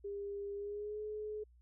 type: tone with pitch glide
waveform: sine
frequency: 402.9 to 424.9 Hz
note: G4 to G#4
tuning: +48 to +40 cents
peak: -39 dBFS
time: 0.04-1.44 s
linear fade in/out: 10 ms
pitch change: +92 cents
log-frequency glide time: 0.55-1.01 s
effects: added 60 Hz sine -61 dBFS peak until 1.61 s